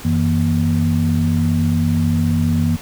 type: tone cluster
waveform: sine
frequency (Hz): 91.8 / 161.4 / 236.4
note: F#2 / E3 / A#3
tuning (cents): -13 / -36 / +24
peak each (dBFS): -18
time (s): 0.04-2.77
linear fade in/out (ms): 20
effects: pink hiss -35 dBFS RMS until 2.81 s